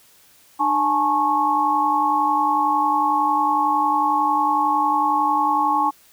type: tone cluster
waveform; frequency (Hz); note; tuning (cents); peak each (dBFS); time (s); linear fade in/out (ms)
sine; 301.2 / 843 / 894 / 1097; D4 / G#5 / A5 / C#6; +44 / +26 / +27 / -18; -27 / -19 / -27 / -20; 0.59-5.91; 20
effects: white hiss -53 dBFS RMS until 6.12 s